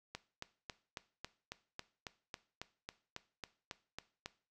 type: click train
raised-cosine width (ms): 0.2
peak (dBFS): -25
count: 16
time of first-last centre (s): 0.15-4.26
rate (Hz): 3.65
effects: noise-tail reverb RT60 0.4 s tail -17 dB re dry